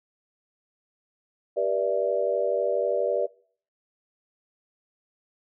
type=chord; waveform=sine; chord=E minor seventh; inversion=first; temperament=equal with one note detuned; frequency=392 / 483.4 / 587.3 / 659.3 Hz; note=G4 / B4 / D5 / E5; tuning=0 / -37 / 0 / 0 cents; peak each=-30 / -27 / -25 / -30 dBFS; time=1.56-3.27 s; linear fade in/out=20 ms; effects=noise-tail reverb RT60 0.5 s tail -23 dB re dry